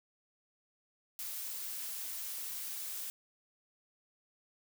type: noise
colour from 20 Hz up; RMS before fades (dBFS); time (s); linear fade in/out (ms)
blue; -41; 1.19-3.1; 0
effects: none